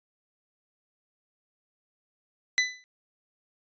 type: tone with exponential decay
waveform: sawtooth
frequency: 2000 Hz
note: B6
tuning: 21 cents sharp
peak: -14 dBFS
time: 2.58-2.84 s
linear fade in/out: 0 ms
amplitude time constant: 55 ms
effects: resampled to 16000 Hz